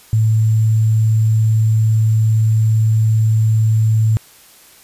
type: tone with sample-and-hold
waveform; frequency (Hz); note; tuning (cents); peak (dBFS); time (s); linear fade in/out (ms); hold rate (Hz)
sine; 110.3; A2; +5; -10; 0.13-4.17; 0; 7350
effects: white hiss -45 dBFS RMS until 4.83 s + resampled to 32000 Hz